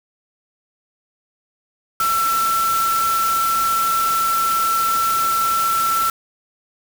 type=tone in noise; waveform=sine; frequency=1339 Hz; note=E6; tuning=27 cents sharp; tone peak=-16 dBFS; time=2-6.1 s; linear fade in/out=2 ms; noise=white; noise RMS=-26 dBFS; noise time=2-6.1 s; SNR=+7 dB; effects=none